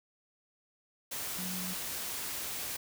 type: tone in noise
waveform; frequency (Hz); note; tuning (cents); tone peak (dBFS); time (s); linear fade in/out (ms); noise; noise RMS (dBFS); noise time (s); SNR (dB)
sine; 183.3; F#3; -16; -39; 1.38-1.74; 10; white; -38; 1.11-2.77; -4
effects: none